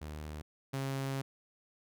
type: tone pair in turn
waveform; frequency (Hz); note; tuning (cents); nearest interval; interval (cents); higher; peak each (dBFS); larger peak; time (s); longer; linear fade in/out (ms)
sawtooth; 76.1 / 135.59; D#2 / C#3; -38 / -38; minor seventh; 1000; second; -37 / -30; second; 0.01-0.42 / 0.73-1.22; second; 10
effects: none